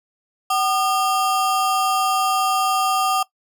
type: ring-modulated tone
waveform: square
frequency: 987.8 Hz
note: B5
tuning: in tune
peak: -15 dBFS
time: 0.5-3.23 s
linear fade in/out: 5 ms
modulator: 227 Hz
effects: noise-tail reverb RT60 0.1 s tail -19 dB re dry

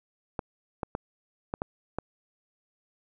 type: clicks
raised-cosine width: 1 ms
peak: -16 dBFS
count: 6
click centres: 0.392 / 0.832 / 0.951 / 1.539 / 1.619 / 1.986 s
effects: none

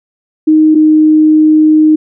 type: tone pair in turn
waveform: sine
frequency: 311.1 / 309.5 Hz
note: D#4 / D#4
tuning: 0 / -9 cents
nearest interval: unison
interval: 9 cents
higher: first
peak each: -3 dBFS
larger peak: neither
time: 0.47-0.75 / 0.75-1.96 s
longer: second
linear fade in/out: 10 ms
effects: none

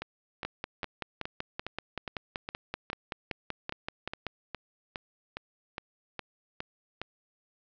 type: two click trains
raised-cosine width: 0.3 ms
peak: -17 / -19 dBFS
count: 21 / 18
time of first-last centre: 0.45-4.267 / 0.02-7.016 s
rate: 5.24 / 2.43 Hz
effects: low-pass 5000 Hz 12 dB/octave

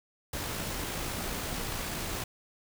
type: noise with amplitude modulation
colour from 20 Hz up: pink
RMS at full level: -34 dBFS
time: 0.33-2.24 s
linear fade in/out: 5 ms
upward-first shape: sine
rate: 56.2 Hz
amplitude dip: 25%
effects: none

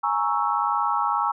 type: chord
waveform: sine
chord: A# half-diminished seventh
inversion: third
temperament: equal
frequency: 830.6 / 932.3 / 1108.7 / 1318.5 Hz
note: G#5 / A#5 / C#6 / E6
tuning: 0 / 0 / 0 / 0 cents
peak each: -26 dBFS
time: 0.03-1.32 s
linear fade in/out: 10 ms
effects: none

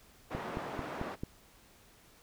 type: band-pass noise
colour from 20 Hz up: white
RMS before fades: -41 dBFS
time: 0.3-1.16 s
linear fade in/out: 20 ms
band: 150 to 1000 Hz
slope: 12 dB/octave
type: click train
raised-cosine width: 3 ms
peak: -23 dBFS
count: 5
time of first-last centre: 0.35-1.235 s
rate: 4.52 Hz
effects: pink hiss -61 dBFS RMS until 2.22 s

